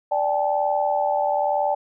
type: chord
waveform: sine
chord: D suspended fourth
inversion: none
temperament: equal with one note detuned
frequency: 587.3 / 784 / 864.9 Hz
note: D5 / G5 / A5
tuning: 0 / 0 / -30 cents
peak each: -23 / -23 / -24 dBFS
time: 0.11-1.75 s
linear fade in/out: 10 ms
effects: none